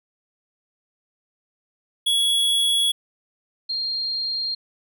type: tone pair in turn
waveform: square / sine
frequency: 3359 / 4210 Hz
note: G#7 / C8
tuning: +19 / +10 cents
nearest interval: major third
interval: 391 cents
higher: second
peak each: -18 / -23 dBFS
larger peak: first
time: 2.06-2.92 / 3.69-4.55 s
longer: neither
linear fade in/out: 10 ms
effects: none